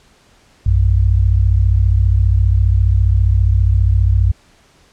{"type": "tone pair together", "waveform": "sine", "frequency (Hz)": [59.34, 94.2], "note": ["A#1", "F#2"], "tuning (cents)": [31, 32], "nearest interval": "minor sixth", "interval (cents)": 801, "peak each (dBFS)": -12, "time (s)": [0.66, 4.32], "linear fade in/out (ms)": 5, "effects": ["pink hiss -51 dBFS RMS until 4.92 s", "low-pass 8000 Hz 12 dB/octave"]}